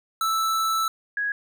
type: tone pair in turn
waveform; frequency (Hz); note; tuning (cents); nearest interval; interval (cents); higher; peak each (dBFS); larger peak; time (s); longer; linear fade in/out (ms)
square / sine; 1318.5 / 1661.2; E6 / G#6; 0 / 0; major third; 400; second; -22 / -23; first; 0.21-0.88 / 1.17-1.32; first; 2
effects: none